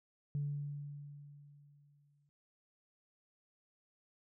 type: tone with exponential decay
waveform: sine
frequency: 144.3 Hz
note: D3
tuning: 30 cents flat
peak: -32 dBFS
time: 0.35-2.29 s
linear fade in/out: 0 ms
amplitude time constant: 420 ms
effects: tanh soft clip ceiling -29 dBFS